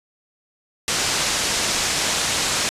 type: low-pass noise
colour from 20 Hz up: white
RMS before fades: -22 dBFS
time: 0.88-2.69 s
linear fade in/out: 0 ms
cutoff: 7900 Hz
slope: 24 dB/octave
effects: resampled to 32000 Hz